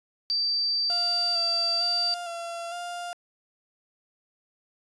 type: tone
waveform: sine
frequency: 4657 Hz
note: D8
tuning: 15 cents flat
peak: -23 dBFS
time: 0.3-2.14 s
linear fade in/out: 0 ms
type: tone with vibrato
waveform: 35% pulse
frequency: 691 Hz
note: F5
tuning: 19 cents flat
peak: -31 dBFS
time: 0.9-3.13 s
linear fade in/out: 0 ms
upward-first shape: square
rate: 1.1 Hz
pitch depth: 25 cents each way
effects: resampled to 24000 Hz